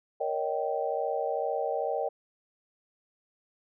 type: chord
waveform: sine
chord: Eb dominant seventh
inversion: second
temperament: just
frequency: 466.7 / 560 / 622.3 / 777.8 Hz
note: Bb4 / Db5 / Eb5 / G5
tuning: +2 / +18 / 0 / -14 cents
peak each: -33 dBFS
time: 0.2-2.09 s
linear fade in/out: 10 ms
effects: none